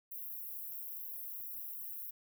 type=high-pass noise; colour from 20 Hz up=white; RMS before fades=-44 dBFS; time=0.11-2.11 s; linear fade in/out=10 ms; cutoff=12000 Hz; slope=48 dB/octave; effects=none